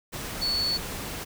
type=tone in noise; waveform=sine; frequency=4435 Hz; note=C#8; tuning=in tune; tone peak=-24 dBFS; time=0.41-0.78 s; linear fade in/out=20 ms; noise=pink; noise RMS=-35 dBFS; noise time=0.12-1.25 s; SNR=+8 dB; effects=none